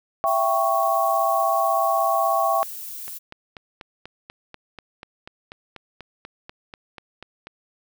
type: chord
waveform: sine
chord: C# diminished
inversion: first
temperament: equal with one note detuned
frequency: 667.7 / 784 / 1108.7 Hz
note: E5 / G5 / C#6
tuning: +22 / 0 / 0 cents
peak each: -22 / -23 / -22 dBFS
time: 0.24-2.63 s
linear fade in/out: 0 ms
type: noise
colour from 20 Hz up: violet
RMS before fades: -35 dBFS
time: 0.26-3.19 s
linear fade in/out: 20 ms
type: click train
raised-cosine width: 0.3 ms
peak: -22 dBFS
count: 19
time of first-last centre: 3.08-7.47 s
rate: 4.1 Hz
effects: none